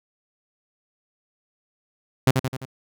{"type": "tone with echo", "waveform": "sawtooth", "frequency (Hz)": 130.81, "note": "C3", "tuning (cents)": 0, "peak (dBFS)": -9, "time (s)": [2.27, 2.31], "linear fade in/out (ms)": 5, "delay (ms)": 86, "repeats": 4, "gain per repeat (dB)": -5, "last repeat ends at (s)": 2.654, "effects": []}